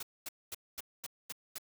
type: noise bursts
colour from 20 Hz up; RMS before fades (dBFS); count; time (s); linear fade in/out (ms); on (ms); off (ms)
white; -41; 7; 0-1.583; 5; 29; 230
effects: none